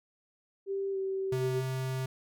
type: tone with pitch glide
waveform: sine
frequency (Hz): 392 to 384.8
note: G4 to G4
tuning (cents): 0 to -32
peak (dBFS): -30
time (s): 0.66-1.63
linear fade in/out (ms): 50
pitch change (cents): -32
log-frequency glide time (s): 0.92-0.97
type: tone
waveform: square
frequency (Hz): 130.81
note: C3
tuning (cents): 0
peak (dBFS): -32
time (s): 1.32-2.06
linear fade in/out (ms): 5
effects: none